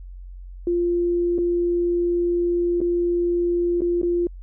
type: tone with dropouts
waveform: sine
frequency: 347.6 Hz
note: F4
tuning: 8 cents flat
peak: -18 dBFS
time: 0.67-4.27 s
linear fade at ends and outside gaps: 2 ms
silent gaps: 1.381-1.386 / 2.805-2.814 / 3.807-3.818 / 4.016-4.03 s
effects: added 45 Hz sine -35 dBFS peak until 4.42 s